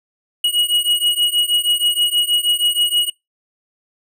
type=beating tone pair; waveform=square; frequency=2900 / 2906.3 Hz; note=F#7 / F#7; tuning=-35 / -32 cents; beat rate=6.3 Hz; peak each=-19 / -18 dBFS; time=0.44-3.1 s; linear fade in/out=5 ms; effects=noise-tail reverb RT60 0.2 s tail -26 dB re dry